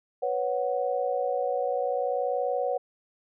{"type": "chord", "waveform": "sine", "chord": "B suspended second", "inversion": "none", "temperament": "equal", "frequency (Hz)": [493.9, 554.4, 740], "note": ["B4", "C#5", "F#5"], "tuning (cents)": [0, 0, 0], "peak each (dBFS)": [-29, -29, -30], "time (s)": [0.22, 2.78], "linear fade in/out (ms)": 10, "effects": []}